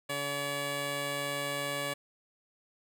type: tone pair together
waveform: 10% pulse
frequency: 142.5 / 570 Hz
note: C#3 / C#5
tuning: +48 / +48 cents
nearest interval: 2 octaves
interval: 2400 cents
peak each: -30 / -26 dBFS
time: 0.09-1.94 s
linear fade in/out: 10 ms
effects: none